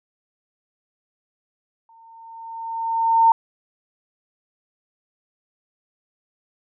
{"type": "tone with exponential growth", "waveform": "sine", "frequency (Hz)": 910, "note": "A#5", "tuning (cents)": -42, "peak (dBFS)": -9, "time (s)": [1.89, 3.32], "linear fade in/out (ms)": 2, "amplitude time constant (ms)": 310, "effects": []}